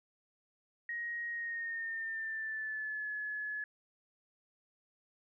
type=tone with pitch glide; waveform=sine; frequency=1882 to 1706 Hz; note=A#6 to G#6; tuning=+16 to +46 cents; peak=-36 dBFS; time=0.89-3.64 s; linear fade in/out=2 ms; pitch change=-170 cents; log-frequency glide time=1.29-3.1 s; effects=none